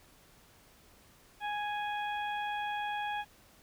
harmonic tone, 830.6 Hz, G#5, in tune, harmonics 1 / 2 / 3 / 4, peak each -34 / -40 / -44 / -46 dBFS, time 1.4-3.25 s, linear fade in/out 50 ms, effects pink hiss -61 dBFS RMS until 3.62 s

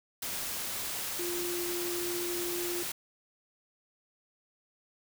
sine tone in noise, 350 Hz, F4, 4 cents sharp, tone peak -34 dBFS, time 1.19-2.83 s, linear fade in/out 5 ms, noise white, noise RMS -36 dBFS, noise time 0.22-2.92 s, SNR -1 dB, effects none

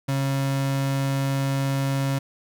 35% pulse tone, 136.7 Hz, C#3, 24 cents flat, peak -20 dBFS, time 0.08-2.19 s, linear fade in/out 10 ms, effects none

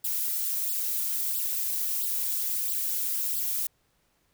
violet noise with flanger, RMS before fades -29 dBFS, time 0.04-3.67 s, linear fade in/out 5 ms, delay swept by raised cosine 0.23 to 5.03 ms, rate 1.5 Hz, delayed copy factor +0.95, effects pink hiss -70 dBFS RMS until 4.33 s

